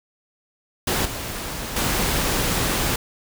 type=noise with level steps; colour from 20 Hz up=pink; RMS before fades=-22 / -30 / -22 dBFS; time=0.87-2.96 s; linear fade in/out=5 ms; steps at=1.05 / 1.76 s; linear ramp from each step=5 ms; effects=none